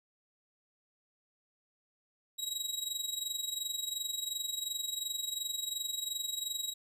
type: tone with amplitude modulation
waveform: 25% pulse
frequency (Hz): 3841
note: B7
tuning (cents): -49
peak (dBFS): -28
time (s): 2.38-6.74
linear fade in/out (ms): 20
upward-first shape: sine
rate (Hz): 22.8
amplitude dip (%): 75
effects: none